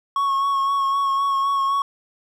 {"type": "tone with vibrato", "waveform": "triangle", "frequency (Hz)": 1102, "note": "C#6", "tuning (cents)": -11, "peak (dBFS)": -16, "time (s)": [0.16, 1.82], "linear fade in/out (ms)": 2, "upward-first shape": "sine", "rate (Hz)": 3.9, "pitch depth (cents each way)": 23, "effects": []}